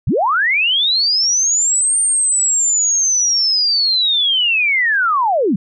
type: linear two-way sweep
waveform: sine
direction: up then down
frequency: 66 to 8870 to 161.6 Hz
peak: -12 dBFS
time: 0.07-5.56 s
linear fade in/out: 5 ms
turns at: 1.99 s
effects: none